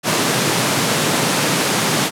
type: high-pass noise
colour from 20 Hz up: pink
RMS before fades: -17 dBFS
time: 0.03-2.11 s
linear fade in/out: 50 ms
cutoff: 120 Hz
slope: 48 dB/octave
effects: low-pass 11000 Hz 12 dB/octave